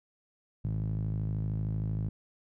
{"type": "tone with band-pass filter", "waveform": "sawtooth", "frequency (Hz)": 53, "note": "G#1", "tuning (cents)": 36, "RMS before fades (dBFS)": -32, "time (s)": [0.64, 2.09], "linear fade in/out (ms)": 5, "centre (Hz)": 130, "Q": 4.1, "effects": []}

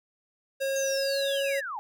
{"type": "tone with pitch glide", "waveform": "square", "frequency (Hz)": [542, 552.7], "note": ["C#5", "C#5"], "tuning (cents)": [-39, -5], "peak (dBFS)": -27, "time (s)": [0.6, 1.61], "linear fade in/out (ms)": 20, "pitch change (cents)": 34, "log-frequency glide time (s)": [0.93, 1.18]}
{"type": "linear sweep", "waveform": "sine", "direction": "down", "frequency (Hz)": [6490, 784], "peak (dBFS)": -32, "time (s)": [0.76, 1.79], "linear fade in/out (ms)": 0}
{"effects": []}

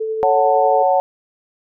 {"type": "tone with tremolo", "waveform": "sine", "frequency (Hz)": 440, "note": "A4", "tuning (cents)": 0, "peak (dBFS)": -18, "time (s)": [0, 0.83], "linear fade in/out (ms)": 10, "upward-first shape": "triangle", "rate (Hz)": 11, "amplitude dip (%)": 30}
{"type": "chord", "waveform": "sine", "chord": "F# minor", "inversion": "second", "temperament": "just", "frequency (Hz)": [555, 740, 888], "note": ["C#5", "F#5", "A5"], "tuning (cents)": [2, 0, 16], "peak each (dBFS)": [-16, -15, -19], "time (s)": [0.23, 1], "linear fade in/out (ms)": 0}
{"effects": []}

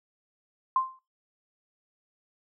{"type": "tone with exponential decay", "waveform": "sine", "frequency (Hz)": 1046.5, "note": "C6", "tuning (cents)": 0, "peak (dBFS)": -18, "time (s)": [0.76, 0.99], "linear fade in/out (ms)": 2, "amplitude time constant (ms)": 49, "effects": ["noise-tail reverb RT60 0.3 s tail -23 dB re dry"]}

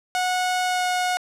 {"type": "tone with pitch glide", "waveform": "sawtooth", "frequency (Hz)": [732, 727.4], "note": ["F#5", "F#5"], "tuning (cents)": [-19, -30], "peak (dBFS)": -17, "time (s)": [0.15, 1.17], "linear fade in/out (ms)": 0, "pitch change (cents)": -11, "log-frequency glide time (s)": [0.65, 0.86], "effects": ["low-pass 10000 Hz 12 dB/octave", "9-bit"]}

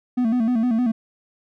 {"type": "tone with vibrato", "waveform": "triangle", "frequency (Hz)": 235.9, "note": "A#3", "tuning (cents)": 21, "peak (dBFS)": -15, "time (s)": [0.17, 0.92], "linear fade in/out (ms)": 10, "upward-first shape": "square", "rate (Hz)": 6.5, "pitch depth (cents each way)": 93, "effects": []}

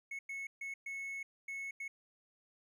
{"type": "tone bursts at uneven times", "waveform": "triangle", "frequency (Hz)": 2196, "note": "C#7", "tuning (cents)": -17, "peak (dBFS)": -38, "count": 6, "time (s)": [[0.11, 0.19], [0.29, 0.47], [0.61, 0.74], [0.86, 1.23], [1.48, 1.71], [1.8, 1.88]], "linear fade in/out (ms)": 5, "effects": []}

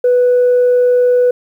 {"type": "tone", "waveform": "sine", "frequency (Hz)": 493.9, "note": "B4", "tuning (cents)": 0, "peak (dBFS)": -6, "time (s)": [0.04, 1.31], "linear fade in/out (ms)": 5, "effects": ["tanh soft clip ceiling -5 dBFS", "8-bit"]}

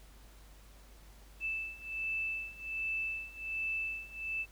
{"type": "beating tone pair", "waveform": "sine", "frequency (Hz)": [2637, 2638.3], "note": ["E7", "E7"], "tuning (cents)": [0, 1], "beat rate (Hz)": 1.3, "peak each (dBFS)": [-39, -37], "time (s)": [1.4, 4.46], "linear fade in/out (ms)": 50, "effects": ["added 50 Hz sine -54 dBFS peak until 4.51 s", "pink hiss -61 dBFS RMS until 4.51 s"]}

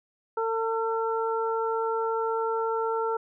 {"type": "harmonic tone", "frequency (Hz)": 450.9, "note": "A4", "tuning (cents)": 42, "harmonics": [1, 2, 3], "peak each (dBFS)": [-27, -30, -32], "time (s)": [0.37, 3.17], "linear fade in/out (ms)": 5, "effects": []}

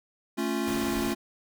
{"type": "chord", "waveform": "square", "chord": "A augmented", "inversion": "none", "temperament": "equal with one note detuned", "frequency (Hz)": [221, 277.2, 349.2], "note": ["A3", "C#4", "E#4"], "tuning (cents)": [8, 0, 0], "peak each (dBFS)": -32, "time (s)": [0.37, 1.15], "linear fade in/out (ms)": 20}
{"type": "noise", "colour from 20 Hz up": "pink", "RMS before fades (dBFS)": -37, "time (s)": [0.66, 1.14], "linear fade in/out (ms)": 20}
{"effects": []}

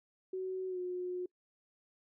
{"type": "tone with pitch glide", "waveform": "sine", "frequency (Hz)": [374.4, 361.2], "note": ["F#4", "F#4"], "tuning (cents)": [20, -42], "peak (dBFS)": -35, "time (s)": [0.33, 1.26], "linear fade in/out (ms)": 5, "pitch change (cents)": -62, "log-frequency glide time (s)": [0.68, 0.79], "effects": ["noise-tail reverb RT60 0.1 s tail -25 dB re dry"]}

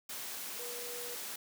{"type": "tone in noise", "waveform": "sine", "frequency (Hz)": 483.6, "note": "B4", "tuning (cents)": -36, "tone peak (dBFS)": -45, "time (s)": [0.59, 1.15], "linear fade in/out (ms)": 5, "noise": "white", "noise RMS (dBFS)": -42, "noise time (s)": [0.09, 1.36], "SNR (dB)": -6, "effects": ["high-pass 200 Hz 12 dB/octave"]}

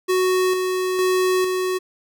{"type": "tone with tremolo", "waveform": "square", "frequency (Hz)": 370, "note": "F#4", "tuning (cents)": 0, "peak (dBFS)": -17, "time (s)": [0.08, 1.79], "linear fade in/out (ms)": 20, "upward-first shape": "square", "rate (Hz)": 1.1, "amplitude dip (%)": 35, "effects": []}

